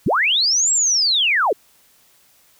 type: linear two-way sweep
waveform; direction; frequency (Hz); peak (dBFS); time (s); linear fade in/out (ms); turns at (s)
sine; up then down; 77.78 to 7690 to 340.7; -14; 0.06-1.53; 5; 0.72
effects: white hiss -55 dBFS RMS until 2.59 s